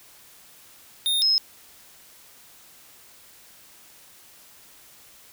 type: tone pair in turn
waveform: square / sine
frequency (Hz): 3670 / 5148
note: A#7 / E8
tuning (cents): -28 / -42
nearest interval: tritone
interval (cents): 586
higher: second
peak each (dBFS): -21 / -17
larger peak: second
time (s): 1.06-1.22 / 1.22-1.38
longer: neither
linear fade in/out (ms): 0
effects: white hiss -51 dBFS RMS until 5.32 s